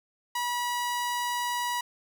sawtooth tone, 970 Hz, B5, 31 cents flat, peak -24 dBFS, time 0.35-1.81 s, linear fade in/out 5 ms, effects none

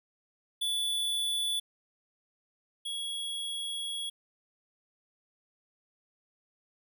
square tone pair in turn, 3457 / 3332 Hz, A7 / G#7, -31 / +5 cents, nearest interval minor second, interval 64 cents, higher first, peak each -29 / -34 dBFS, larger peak first, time 0.61-1.6 / 2.85-4.1 s, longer second, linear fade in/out 10 ms, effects none

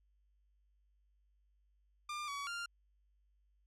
sawtooth tone with pitch steps, 1197 / 1132 / 1395 Hz, D6 / C#6 / F6, +33 / +36 / -2 cents, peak -36 dBFS, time 2.09-2.66 s, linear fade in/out 5 ms, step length 190 ms, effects added 50 Hz sine -70 dBFS peak until 3.66 s + low-pass 8000 Hz 12 dB/octave

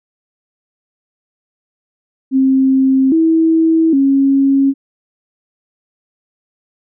sine tone with pitch steps, 265.5 / 324.3 / 273.6 Hz, C4 / E4 / C#4, +25 / -28 / -23 cents, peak -8 dBFS, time 2.31-4.74 s, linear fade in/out 50 ms, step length 810 ms, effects none

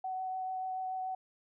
sine tone with vibrato, 750 Hz, F#5, 23 cents sharp, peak -34 dBFS, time 0.04-1.15 s, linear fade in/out 5 ms, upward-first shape sine, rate 6.9 Hz, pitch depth 10 cents each way, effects none

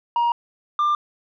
sine tone pair in turn, 946 / 1191.9 Hz, A#5 / D6, +25 / +25 cents, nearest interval major third, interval 400 cents, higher second, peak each -14 dBFS, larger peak neither, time 0.16-0.32 / 0.79-0.95 s, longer neither, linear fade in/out 2 ms, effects tanh soft clip ceiling -16 dBFS

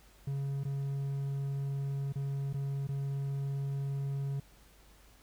triangle tone with dropouts, 138.59 Hz, C#3, in tune, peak -30 dBFS, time 0.27-4.4 s, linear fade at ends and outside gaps 5 ms, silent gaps 0.636-0.65 / 2.125-2.156 / 2.529-2.541 / 2.872-2.888 s, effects added 50 Hz sine -60 dBFS peak until 5.22 s + pink hiss -62 dBFS RMS until 5.22 s

